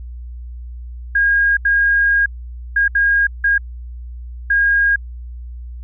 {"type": "tone bursts at uneven times", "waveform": "sine", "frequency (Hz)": 1628, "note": "G#6", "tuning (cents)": -35, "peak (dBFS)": -11, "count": 6, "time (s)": [[1.15, 1.57], [1.65, 2.26], [2.76, 2.88], [2.95, 3.27], [3.44, 3.58], [4.5, 4.96]], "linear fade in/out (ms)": 5, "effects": ["added 60 Hz sine -28 dBFS peak until 5.83 s"]}